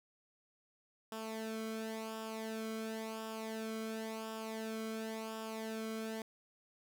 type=tone with flanger; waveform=sawtooth; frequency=221.4 Hz; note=A3; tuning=11 cents sharp; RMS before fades=-42 dBFS; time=1.12-6.22 s; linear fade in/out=2 ms; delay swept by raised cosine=0.47 to 1.12 ms; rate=0.94 Hz; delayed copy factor=-0.7; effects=none